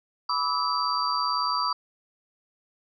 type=tone cluster; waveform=sine; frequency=993 / 1154 / 1292 / 4693 Hz; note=B5 / D6 / E6 / D8; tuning=+9 / -31 / -35 / -2 cents; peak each=-29 dBFS; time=0.29-1.73 s; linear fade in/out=5 ms; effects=none